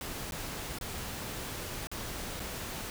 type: noise with dropouts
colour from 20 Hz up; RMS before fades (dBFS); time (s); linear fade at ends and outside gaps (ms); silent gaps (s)
pink; -39; 0.01-2.9; 1; 0.31-0.321 / 0.786-0.811 / 1.871-1.915 / 2.396-2.401
effects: none